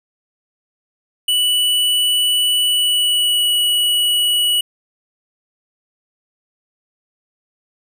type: tone with pitch glide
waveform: square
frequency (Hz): 2960 to 2934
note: F#7 to F#7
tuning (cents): 0 to -15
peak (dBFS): -14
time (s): 1.28-4.61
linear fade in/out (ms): 5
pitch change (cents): -15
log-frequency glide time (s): 2.63-3.52
effects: none